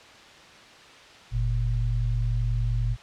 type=tone pair together; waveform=sine; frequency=46.25 / 116.54 Hz; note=F#1 / A#2; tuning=0 / 0 cents; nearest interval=octave + major third; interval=1600 cents; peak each=-25 dBFS; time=1.31-2.97 s; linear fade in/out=50 ms; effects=white hiss -48 dBFS RMS until 3.02 s + low-pass 4000 Hz 12 dB/octave